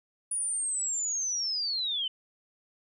sine linear sweep, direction down, 9780 to 2998 Hz, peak -28 dBFS, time 0.31-2.08 s, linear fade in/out 5 ms, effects none

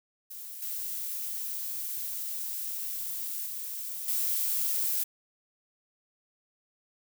violet noise with level steps, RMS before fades -42 / -35 / -37 / -29 dBFS, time 0.3-5.04 s, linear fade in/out 10 ms, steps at 0.62 / 3.46 / 4.08 s, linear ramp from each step 2 ms, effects none

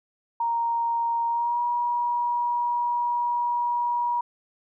sine tone with pitch glide, 932.3 to 959.6 Hz, A#5 to A#5, 0 to +50 cents, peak -22 dBFS, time 0.4-4.21 s, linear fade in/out 5 ms, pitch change +50 cents, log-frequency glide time 1.28-1.61 s, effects none

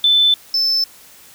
triangle tone pair in turn, 3520 / 5274 Hz, A7 / E8, 0 / 0 cents, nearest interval perfect fifth, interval 700 cents, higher second, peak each -6 / -12 dBFS, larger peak first, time 0.04-0.34 / 0.54-0.84 s, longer neither, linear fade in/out 2 ms, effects tanh soft clip ceiling -8 dBFS + white hiss -44 dBFS RMS until 1.34 s

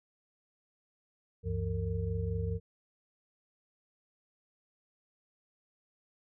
sine tone cluster, 71.4 / 96.1 / 166.4 / 456.2 Hz, D2 / G2 / E3 / A#4, -48 / -34 / +17 / -37 cents, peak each -37 / -33 / -39 / -39 dBFS, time 1.43-2.6 s, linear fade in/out 50 ms, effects none

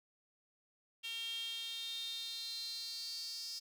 sawtooth tone with high-pass filter sweep, 458.1 Hz, A#4, 30 cents flat, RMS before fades -43 dBFS, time 1.03-3.6 s, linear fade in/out 20 ms, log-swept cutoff 3000 to 5000 Hz, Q 9.5, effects none

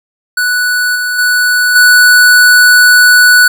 square tone with level steps, 1480 Hz, F#6, in tune, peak -10 / -13 / -8 / -3 dBFS, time 0.37-3.48 s, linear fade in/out 5 ms, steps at 0.95 / 1.18 / 1.75 s, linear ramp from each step 10 ms, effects none

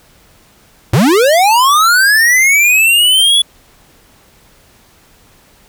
square linear sweep, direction up, 96 to 3431 Hz, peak -7 dBFS, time 0.93-3.42 s, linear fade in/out 5 ms, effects pink hiss -47 dBFS RMS until 5.68 s

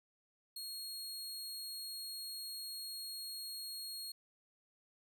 sawtooth tone, 4289 Hz, C8, 42 cents sharp, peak -40 dBFS, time 0.56-4.12 s, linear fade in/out 5 ms, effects none

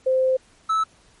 sine / triangle tone pair in turn, 520 / 1306.6 Hz, C5 / E6, -11 / -16 cents, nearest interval octave + major third, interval 1595 cents, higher second, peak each -16 dBFS, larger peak neither, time 0.06-0.37 / 0.69-0.84 s, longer first, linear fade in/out 10 ms, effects pink hiss -56 dBFS RMS until 1.2 s + MP3 48 kbps

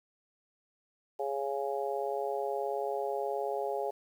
harmonic tone, 138.59 Hz, C#3, in tune, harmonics 3 / 4 / 5 / 6, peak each -35 / -36 / -37 / -38 dBFS, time 1.19-3.91 s, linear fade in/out 10 ms, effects 10-bit

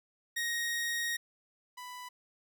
sawtooth tone pair in turn, 1874 / 992.7 Hz, A#6 / B5, +9 / +9 cents, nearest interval major seventh, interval 1100 cents, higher first, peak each -28 / -39 dBFS, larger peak first, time 0.36-1.17 / 1.77-2.09 s, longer first, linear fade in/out 10 ms, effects none

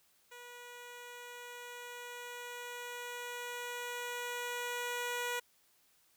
10% pulse tone with level ramp, 485.4 Hz, B4, 30 cents flat, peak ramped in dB -41 to -26 dBFS, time 0.31-5.4 s, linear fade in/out 10 ms, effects white hiss -70 dBFS RMS until 6.16 s

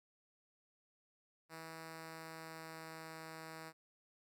5% pulse tone with pitch glide, 161.9 to 160.6 Hz, E3 to E3, -31 to -45 cents, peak -37 dBFS, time 1.49-3.73 s, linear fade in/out 50 ms, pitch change -14 cents, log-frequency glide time 1.85-3.27 s, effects none

